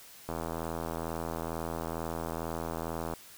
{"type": "click train", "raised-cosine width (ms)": 1, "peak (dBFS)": -21, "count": 235, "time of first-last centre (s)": [0.29, 3.137], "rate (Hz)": 82.2, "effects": ["white hiss -52 dBFS RMS until 3.37 s"]}